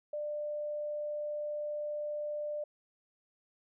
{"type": "tone", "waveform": "sine", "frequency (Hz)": 595, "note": "D5", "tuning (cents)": 22, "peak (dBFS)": -34, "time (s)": [0.13, 2.64], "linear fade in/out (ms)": 5, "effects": []}